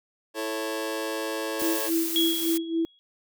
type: chord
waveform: sawtooth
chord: A major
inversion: second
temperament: just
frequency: 330 / 440 / 550 Hz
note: E4 / A4 / C#5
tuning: +2 / 0 / -14 cents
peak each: -29 dBFS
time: 0.34-1.91 s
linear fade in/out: 50 ms
type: noise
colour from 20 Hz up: blue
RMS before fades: -31 dBFS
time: 1.59-2.58 s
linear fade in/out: 10 ms
type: tone with tremolo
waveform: sine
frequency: 329.6 Hz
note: E4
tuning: in tune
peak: -21 dBFS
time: 1.62-2.85 s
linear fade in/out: 0 ms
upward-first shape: sine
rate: 3.6 Hz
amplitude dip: 75%
type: tone with exponential decay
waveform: sine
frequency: 3322 Hz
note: G#7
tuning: in tune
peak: -20 dBFS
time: 2.16-2.99 s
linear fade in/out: 0 ms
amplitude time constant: 180 ms
effects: none